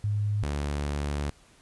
sine / sawtooth tone pair in turn, 103.83 / 72.39 Hz, G#2 / D2, 0 / -24 cents, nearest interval tritone, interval 624 cents, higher first, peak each -24 dBFS, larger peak neither, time 0.04-0.43 / 0.43-1.3 s, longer second, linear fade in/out 0 ms, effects pink hiss -58 dBFS RMS until 1.61 s + resampled to 24000 Hz

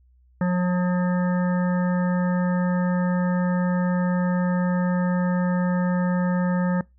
harmonic tone, 179.6 Hz, F3, 49 cents sharp, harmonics 1 / 3 / 5 / 7 / 9 / 10, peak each -19 / -29 / -33 / -36 / -38 / -39 dBFS, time 0.41-6.81 s, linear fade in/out 2 ms, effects noise-tail reverb RT60 0.2 s tail -24 dB re dry + added 62 Hz sine -54 dBFS peak until 6.98 s

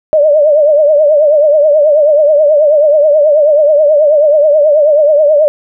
sine tone with vibrato, 599 Hz, D5, 34 cents sharp, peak -4 dBFS, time 0.13-5.48 s, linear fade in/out 0 ms, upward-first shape triangle, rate 9.3 Hz, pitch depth 110 cents each way, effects none

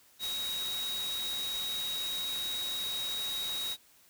sine tone in noise, 3804 Hz, A#7, 34 cents sharp, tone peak -33 dBFS, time 0.19-3.77 s, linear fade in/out 50 ms, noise white, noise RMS -41 dBFS, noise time 0.19-3.77 s, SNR +5 dB, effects white hiss -62 dBFS RMS until 4.09 s

